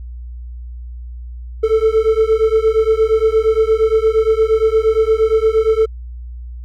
triangle beating tone pair, 437.4 / 446 Hz, A4 / A4, -10 / +23 cents, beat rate 8.6 Hz, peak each -12 dBFS, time 1.63-5.86 s, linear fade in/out 10 ms, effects added 60 Hz sine -27 dBFS peak until 6.64 s

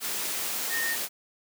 sine tone in noise, 1840 Hz, A#6, 23 cents flat, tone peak -28 dBFS, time 0.69-0.97 s, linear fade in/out 50 ms, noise white, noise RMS -31 dBFS, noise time 0-1.09 s, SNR 0 dB, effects high-pass 200 Hz 12 dB/octave

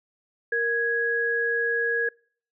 sine tone pair together, 466.2 / 1661.2 Hz, A#4 / G#6, 0 / 0 cents, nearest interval octave + minor seventh, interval 2200 cents, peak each -27 / -23 dBFS, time 0.52-2.09 s, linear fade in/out 5 ms, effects noise-tail reverb RT60 0.5 s tail -26 dB re dry

